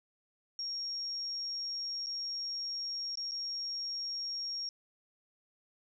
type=tone with dropouts; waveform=sine; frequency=5570 Hz; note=F8; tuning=5 cents flat; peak=-35 dBFS; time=0.59-4.69 s; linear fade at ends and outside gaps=1 ms; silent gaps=2.062-2.068 / 3.155-3.173 / 3.312-3.318 s; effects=none